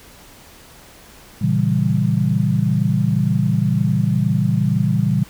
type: chord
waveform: sine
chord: A# diminished seventh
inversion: none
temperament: equal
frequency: 116.54 / 138.59 / 164.81 / 196 Hz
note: A#2 / C#3 / E3 / G3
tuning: 0 / 0 / 0 / 0 cents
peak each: -20 dBFS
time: 1.41-5.24 s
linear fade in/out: 10 ms
effects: pink hiss -44 dBFS RMS until 5.29 s